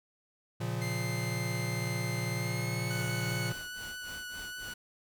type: chord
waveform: square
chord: Bb minor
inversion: none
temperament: equal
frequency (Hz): 116.54 / 138.59 / 174.61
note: Bb2 / Db3 / F3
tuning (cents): 0 / 0 / 0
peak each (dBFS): -35 / -39 / -39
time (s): 0.6-3.53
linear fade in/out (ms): 10
type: tone with pitch glide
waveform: sawtooth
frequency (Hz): 2093 to 2207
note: C7 to C#7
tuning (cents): 0 to -8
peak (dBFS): -35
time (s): 0.81-3.5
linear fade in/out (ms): 10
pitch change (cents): +92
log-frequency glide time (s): 2.37-2.88
type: tone with vibrato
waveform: sawtooth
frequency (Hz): 1480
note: F#6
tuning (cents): 0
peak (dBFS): -36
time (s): 2.9-4.74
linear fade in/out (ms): 10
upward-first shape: sine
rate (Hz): 4.9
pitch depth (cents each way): 11
type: noise with tremolo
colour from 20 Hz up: pink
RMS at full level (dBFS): -47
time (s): 2.95-4.74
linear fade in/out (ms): 5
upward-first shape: sine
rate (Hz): 3.6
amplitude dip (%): 90
effects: none